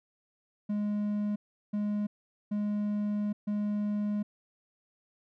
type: tone bursts at uneven times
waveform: triangle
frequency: 207.7 Hz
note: G#3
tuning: in tune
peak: -26 dBFS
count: 4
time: 0.69-1.36 / 1.73-2.07 / 2.51-3.33 / 3.47-4.23 s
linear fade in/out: 10 ms
effects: none